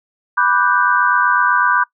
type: chord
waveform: sine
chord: G major seventh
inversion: first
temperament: equal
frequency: 987.8 / 1174.7 / 1480 / 1568 Hz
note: B5 / D6 / F#6 / G6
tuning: 0 / 0 / 0 / 0 cents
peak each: -17 dBFS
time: 0.37-1.84 s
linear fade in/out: 10 ms
effects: noise-tail reverb RT60 0.1 s tail -22 dB re dry